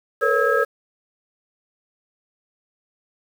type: tone cluster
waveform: sine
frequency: 445.9 / 484 / 553 / 1294 / 1633 Hz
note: A4 / B4 / C#5 / E6 / G#6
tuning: +23 / -35 / -4 / -32 / -30 cents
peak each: -22 dBFS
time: 0.21-0.65 s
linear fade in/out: 20 ms
effects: tanh soft clip ceiling -4 dBFS + 7-bit